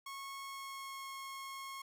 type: tone with pitch glide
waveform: sawtooth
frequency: 1096 to 1085.9 Hz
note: C#6 to C#6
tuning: -20 to -36 cents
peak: -40 dBFS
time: 0.06-1.82 s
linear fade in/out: 5 ms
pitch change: -16 cents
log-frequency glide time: 0.39-1.09 s
effects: none